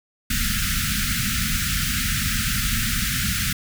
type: band-stop noise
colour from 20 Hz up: pink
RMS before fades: -23 dBFS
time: 0.3-3.53 s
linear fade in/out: 5 ms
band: 250 to 1300 Hz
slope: 96 dB/octave
effects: none